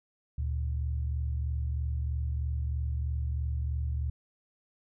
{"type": "tone pair together", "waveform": "sine", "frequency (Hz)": [73.42, 116.54], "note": ["D2", "A#2"], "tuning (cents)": [0, 0], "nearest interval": "minor sixth", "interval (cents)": 800, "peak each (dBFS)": [-29, -36], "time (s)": [0.38, 4.1], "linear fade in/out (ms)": 5, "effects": []}